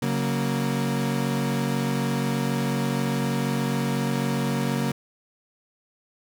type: chord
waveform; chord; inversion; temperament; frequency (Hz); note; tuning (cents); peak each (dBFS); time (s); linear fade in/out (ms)
35% pulse; F# major; second; equal; 138.59 / 185 / 233.1; C#3 / F#3 / A#3; 0 / 0 / 0; -25 / -28 / -25; 0.02-4.92; 5
effects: none